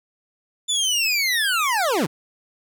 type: linear sweep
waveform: 25% pulse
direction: down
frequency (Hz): 3545 to 120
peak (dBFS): -15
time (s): 0.68-2.07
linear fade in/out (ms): 20
effects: none